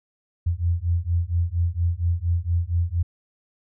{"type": "beating tone pair", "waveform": "sine", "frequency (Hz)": [83.9, 88.2], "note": ["E2", "F2"], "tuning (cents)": [31, 18], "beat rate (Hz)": 4.3, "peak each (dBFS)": -23, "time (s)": [0.46, 3.03], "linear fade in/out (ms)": 10, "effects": []}